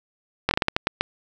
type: slowing click train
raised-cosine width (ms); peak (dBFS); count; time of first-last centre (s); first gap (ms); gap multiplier
0.3; -3; 9; 0.49-1.01; 21; 1.31
effects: none